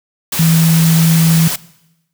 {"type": "tone in noise", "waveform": "sine", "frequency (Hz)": 163.4, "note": "E3", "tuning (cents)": -15, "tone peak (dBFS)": -8, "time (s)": [0.39, 1.48], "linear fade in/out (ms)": 5, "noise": "white", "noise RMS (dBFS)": -19, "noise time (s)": [0.32, 1.56], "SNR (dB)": 8, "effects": ["noise-tail reverb RT60 0.9 s tail -20 dB re dry"]}